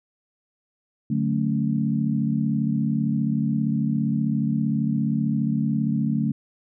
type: chord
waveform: sine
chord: D major seventh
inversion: none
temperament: equal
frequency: 146.83 / 185 / 220 / 277.2 Hz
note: D3 / F#3 / A3 / C#4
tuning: 0 / 0 / 0 / 0 cents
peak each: -25 / -29 / -23 / -29 dBFS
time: 1.1-6.32 s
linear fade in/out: 5 ms
effects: none